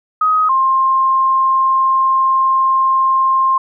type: tone pair in turn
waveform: sine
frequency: 1259 / 1058.7 Hz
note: D#6 / C6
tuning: +20 / +20 cents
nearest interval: minor third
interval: 300 cents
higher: first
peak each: -10 / -10 dBFS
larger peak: neither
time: 0.21-0.49 / 0.49-3.58 s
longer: second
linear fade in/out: 5 ms
effects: none